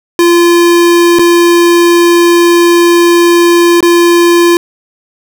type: tone with dropouts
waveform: square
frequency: 344.3 Hz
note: F4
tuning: 25 cents flat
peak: -4 dBFS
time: 0.19-4.57 s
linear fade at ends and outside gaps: 1 ms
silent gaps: 1.187-1.193 / 3.806-3.827 s
effects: 7-bit